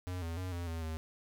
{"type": "tone with pitch steps", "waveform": "square", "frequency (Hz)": [90.6, 83, 92, 86.5, 82.2, 79.7], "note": ["F#2", "E2", "F#2", "F2", "E2", "D#2"], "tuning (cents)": [-36, 12, -9, -16, -4, 42], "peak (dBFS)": -37, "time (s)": [0.07, 0.97], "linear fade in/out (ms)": 0, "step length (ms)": 150, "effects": []}